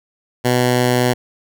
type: tone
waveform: 10% pulse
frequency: 124.2 Hz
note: B2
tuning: 10 cents sharp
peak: -5 dBFS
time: 0.44-1.14 s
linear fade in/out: 20 ms
effects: none